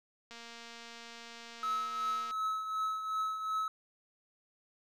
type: click train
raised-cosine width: 0.2 ms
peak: -32 dBFS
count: 467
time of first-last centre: 0.31-2.31 s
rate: 233 Hz
type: tone with tremolo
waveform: triangle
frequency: 1292 Hz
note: E6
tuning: 35 cents flat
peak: -28 dBFS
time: 1.63-3.68 s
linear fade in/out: 2 ms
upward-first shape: triangle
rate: 2.7 Hz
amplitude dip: 60%
effects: none